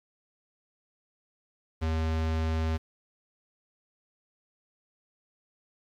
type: tone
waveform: square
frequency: 80.1 Hz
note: E2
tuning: 49 cents flat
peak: -27 dBFS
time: 1.81-2.78 s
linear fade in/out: 20 ms
effects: low-pass 5000 Hz 12 dB/octave + 9-bit